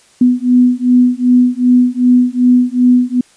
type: beating tone pair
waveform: sine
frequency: 246.9 / 249.5 Hz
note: B3 / B3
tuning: 0 / +18 cents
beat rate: 2.6 Hz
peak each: -10 dBFS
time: 0.21-3.21 s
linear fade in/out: 5 ms
effects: white hiss -48 dBFS RMS until 3.36 s + resampled to 22050 Hz